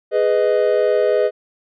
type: chord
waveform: triangle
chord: G# minor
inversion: none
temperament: just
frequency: 415.3 / 498.4 / 623 Hz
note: G#4 / B4 / D#5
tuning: 0 / +16 / +2 cents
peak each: -16 dBFS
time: 0.11-1.31 s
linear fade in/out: 50 ms
effects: resampled to 11025 Hz